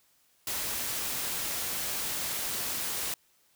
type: noise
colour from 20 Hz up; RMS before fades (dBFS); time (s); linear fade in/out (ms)
white; -33; 0.47-3.14; 2
effects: white hiss -67 dBFS RMS until 3.55 s